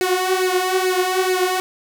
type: tone with flanger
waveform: sawtooth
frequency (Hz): 370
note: F#4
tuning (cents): 0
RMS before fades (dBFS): -19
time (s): 0.01-1.6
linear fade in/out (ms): 0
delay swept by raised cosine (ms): 0.43 to 4.43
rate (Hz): 2.3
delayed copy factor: +0.7
effects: none